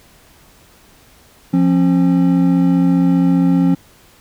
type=tone pair together; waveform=triangle; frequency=174.83 / 270 Hz; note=F3 / C#4; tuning=+2 / -45 cents; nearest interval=minor sixth; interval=753 cents; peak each=-11 dBFS; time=1.53-3.75 s; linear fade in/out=10 ms; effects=pink hiss -48 dBFS RMS until 4.2 s